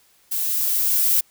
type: noise with level ramp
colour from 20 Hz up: violet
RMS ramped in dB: -24 to -17 dBFS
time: 0.31-1.21 s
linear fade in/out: 10 ms
effects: white hiss -58 dBFS RMS until 1.3 s